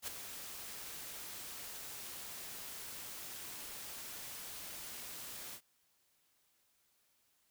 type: noise with ADSR envelope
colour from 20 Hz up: white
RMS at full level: -39 dBFS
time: 0.02-5.61 s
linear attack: 55 ms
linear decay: 9 ms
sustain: -8 dB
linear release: 74 ms
effects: white hiss -75 dBFS RMS until 7.5 s